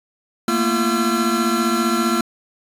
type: tone cluster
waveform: square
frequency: 223.2 / 238.3 / 342.7 / 1355 Hz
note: A3 / A#3 / F4 / E6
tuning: +25 / +38 / -33 / +47 cents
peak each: -23 dBFS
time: 0.48-2.21 s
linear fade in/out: 2 ms
effects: resampled to 32000 Hz